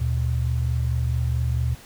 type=tone pair together; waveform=sine; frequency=75.44 / 120 Hz; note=D2 / B2; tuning=+47 / -49 cents; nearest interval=minor sixth; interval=804 cents; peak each=-23 / -23 dBFS; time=0-1.75 s; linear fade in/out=10 ms; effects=pink hiss -46 dBFS RMS until 1.85 s